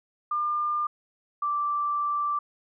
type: tone pair in turn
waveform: sine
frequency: 1200 / 1171.2 Hz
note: D6 / D6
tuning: +37 / -5 cents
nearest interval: unison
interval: 42 cents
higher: first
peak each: -24 dBFS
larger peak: neither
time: 0.31-0.87 / 1.42-2.39 s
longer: second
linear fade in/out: 5 ms
effects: none